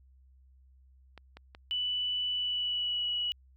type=clicks; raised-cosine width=0.3 ms; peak=-31 dBFS; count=3; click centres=1.177 / 1.37 / 1.549 s
type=tone with pitch glide; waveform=sine; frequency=2974 to 2931 Hz; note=F#7 to F#7; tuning=+8 to -17 cents; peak=-29 dBFS; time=1.71-3.32 s; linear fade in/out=0 ms; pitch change=-25 cents; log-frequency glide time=2.31-3.06 s
effects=added 65 Hz sine -57 dBFS peak until 3.56 s